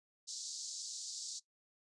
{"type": "band-pass noise", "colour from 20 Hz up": "white", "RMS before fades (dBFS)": -45, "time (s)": [0.27, 1.4], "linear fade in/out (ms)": 20, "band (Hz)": [4100, 7600], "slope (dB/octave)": 48, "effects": ["noise-tail reverb RT60 0.1 s tail -17 dB re dry", "resampled to 24000 Hz"]}